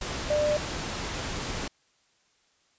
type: tone in noise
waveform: sine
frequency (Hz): 597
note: D5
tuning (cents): +28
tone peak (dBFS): -22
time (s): 0.3-0.57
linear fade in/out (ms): 5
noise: pink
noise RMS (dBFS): -33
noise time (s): 0.01-1.68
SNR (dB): +8
effects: white hiss -67 dBFS RMS until 2.78 s + resampled to 16000 Hz